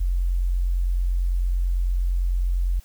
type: tone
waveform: sine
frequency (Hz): 44.47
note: F1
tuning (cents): +32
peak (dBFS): -19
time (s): 0-2.8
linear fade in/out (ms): 10
effects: white hiss -55 dBFS RMS until 2.84 s